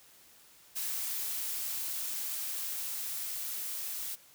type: noise with level ramp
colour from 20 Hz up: blue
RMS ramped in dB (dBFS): -35 to -38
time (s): 0.75-4.16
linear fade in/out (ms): 20
effects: white hiss -59 dBFS RMS until 4.34 s